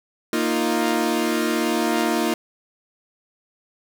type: chord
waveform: sawtooth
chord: Bb suspended fourth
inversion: none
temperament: equal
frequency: 233.1 / 311.1 / 349.2 Hz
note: Bb3 / Eb4 / F4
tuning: 0 / 0 / 0 cents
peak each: -20 dBFS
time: 0.33-2.34 s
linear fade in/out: 2 ms
effects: none